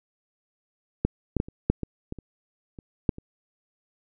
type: clicks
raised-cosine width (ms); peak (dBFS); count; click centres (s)
3; -8 / -9 / -11 / -27 / -6 / -16 / -19 / -27 / -28 / -7 / -26; 11; 1.05 / 1.367 / 1.401 / 1.485 / 1.7 / 1.833 / 2.124 / 2.187 / 2.788 / 3.092 / 3.184
effects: none